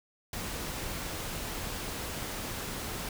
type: noise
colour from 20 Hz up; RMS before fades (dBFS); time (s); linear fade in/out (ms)
pink; -37; 0.33-3.09; 2
effects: none